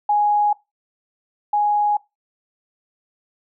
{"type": "tone pair in turn", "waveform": "sine", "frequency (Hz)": [830.6, 830.6], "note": ["G#5", "G#5"], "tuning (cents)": [0, 0], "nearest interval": "unison", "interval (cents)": 0, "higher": "neither", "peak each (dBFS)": [-14, -15], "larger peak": "first", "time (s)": [[0.09, 0.53], [1.53, 1.97]], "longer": "neither", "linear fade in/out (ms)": 5, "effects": ["noise-tail reverb RT60 0.2 s tail -20 dB re dry"]}